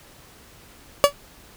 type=tone with exponential decay; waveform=30% pulse; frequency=572 Hz; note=D5; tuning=46 cents flat; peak=-4 dBFS; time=1.04-1.13 s; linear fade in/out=0 ms; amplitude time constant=18 ms; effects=pink hiss -49 dBFS RMS until 1.56 s